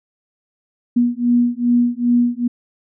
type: beating tone pair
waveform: sine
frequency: 240 / 242.5 Hz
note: B3 / B3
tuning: -49 / -31 cents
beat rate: 2.5 Hz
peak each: -16 dBFS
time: 0.96-2.48 s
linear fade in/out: 10 ms
effects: none